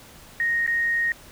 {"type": "tone with dropouts", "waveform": "sine", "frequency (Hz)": 1864.7, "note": "A#6", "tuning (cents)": 0, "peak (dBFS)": -20, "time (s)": [0.4, 1.12], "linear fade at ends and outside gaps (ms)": 1, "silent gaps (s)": [0.665, 0.676], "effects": ["pink hiss -47 dBFS RMS until 1.31 s"]}